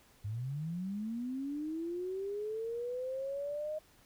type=linear sweep; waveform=sine; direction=up; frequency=98 to 622.3 Hz; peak=-35 dBFS; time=0.24-3.79 s; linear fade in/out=10 ms; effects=pink hiss -64 dBFS RMS until 4.05 s